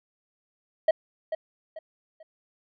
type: tone with echo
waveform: triangle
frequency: 636 Hz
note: D#5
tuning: 38 cents sharp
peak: -14 dBFS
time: 0.88-0.91 s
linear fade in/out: 5 ms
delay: 440 ms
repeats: 3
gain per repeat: -10 dB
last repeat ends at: 2.23 s
effects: resampled to 11025 Hz